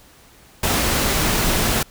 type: noise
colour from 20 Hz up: pink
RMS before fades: -19 dBFS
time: 0.63-1.83 s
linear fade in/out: 5 ms
effects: pink hiss -49 dBFS RMS until 1.9 s